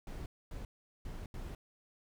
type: noise bursts at uneven times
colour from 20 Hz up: brown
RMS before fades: -43 dBFS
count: 4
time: 0.07-0.26 / 0.51-0.65 / 1.05-1.26 / 1.34-1.55 s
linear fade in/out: 2 ms
effects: none